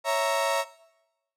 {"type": "chord", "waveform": "35% pulse", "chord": "A# diminished", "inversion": "first", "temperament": "equal", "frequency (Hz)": [554.4, 659.3, 932.3], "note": ["C#5", "E5", "A#5"], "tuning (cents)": [0, 0, 0], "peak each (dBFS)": -26, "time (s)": [0.04, 0.65], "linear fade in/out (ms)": 50, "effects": ["noise-tail reverb RT60 0.9 s tail -19 dB re dry", "low-pass 12000 Hz 12 dB/octave"]}